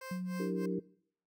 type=tone with tremolo; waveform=15% pulse; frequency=523.3 Hz; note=C5; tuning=in tune; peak=-36 dBFS; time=0.01-0.66 s; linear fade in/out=5 ms; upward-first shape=sine; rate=3.3 Hz; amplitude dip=95%
type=tone; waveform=sine; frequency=182.8 Hz; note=F#3; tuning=21 cents flat; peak=-34 dBFS; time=0.11-0.79 s; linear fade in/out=5 ms
type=chord; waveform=sine; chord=E half-diminished seventh; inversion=third; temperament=equal; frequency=293.7 / 329.6 / 392 / 466.2 Hz; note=D4 / E4 / G4 / Bb4; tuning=0 / 0 / 0 / 0 cents; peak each=-39 / -42 / -39 / -40 dBFS; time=0.39-0.8 s; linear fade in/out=10 ms
effects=noise-tail reverb RT60 0.6 s tail -21 dB re dry